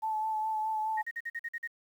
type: tone with vibrato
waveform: sine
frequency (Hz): 870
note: A5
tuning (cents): -20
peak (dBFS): -29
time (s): 0.02-1.03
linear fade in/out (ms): 20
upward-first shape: sine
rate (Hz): 4.8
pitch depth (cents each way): 20
type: tone bursts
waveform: sine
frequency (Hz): 1864.7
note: A#6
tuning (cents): 0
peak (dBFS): -33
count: 8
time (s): 0.97-1.676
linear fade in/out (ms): 10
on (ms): 48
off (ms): 46
effects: 10-bit